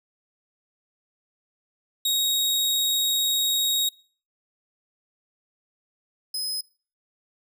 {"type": "tone pair in turn", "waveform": "sawtooth", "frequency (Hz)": [3773, 5068], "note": ["A#7", "D#8"], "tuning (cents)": [20, 31], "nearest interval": "perfect fourth", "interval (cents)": 511, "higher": "second", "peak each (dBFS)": [-18, -24], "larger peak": "first", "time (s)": [[2.05, 3.89], [6.34, 6.61]], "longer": "first", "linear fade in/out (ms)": 5, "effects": ["noise-tail reverb RT60 0.4 s tail -22 dB re dry"]}